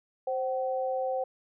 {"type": "tone pair together", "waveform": "sine", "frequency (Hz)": [524.2, 760], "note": ["C5", "F#5"], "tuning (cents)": [3, 46], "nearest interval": "tritone", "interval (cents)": 643, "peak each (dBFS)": [-29, -32], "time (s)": [0.27, 1.24], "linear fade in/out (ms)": 5, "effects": []}